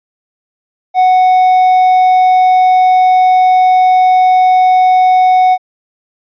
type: tone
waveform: triangle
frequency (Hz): 740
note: F#5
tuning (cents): 0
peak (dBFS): -3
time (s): 0.94-5.58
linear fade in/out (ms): 50
effects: resampled to 11025 Hz